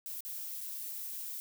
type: noise with dropouts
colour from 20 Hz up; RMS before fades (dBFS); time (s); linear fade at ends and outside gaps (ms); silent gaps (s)
violet; -41; 0.06-1.4; 0; 0.206-0.25 / 0.606-0.611
effects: none